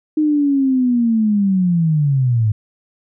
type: linear sweep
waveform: sine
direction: down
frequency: 310 to 104 Hz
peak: -12 dBFS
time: 0.17-2.52 s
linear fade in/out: 5 ms
effects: none